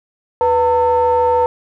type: ring-modulated tone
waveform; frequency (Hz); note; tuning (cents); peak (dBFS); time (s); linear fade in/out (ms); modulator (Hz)
triangle; 206.6; G#3; -9; -6; 0.41-1.46; 0; 700
effects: none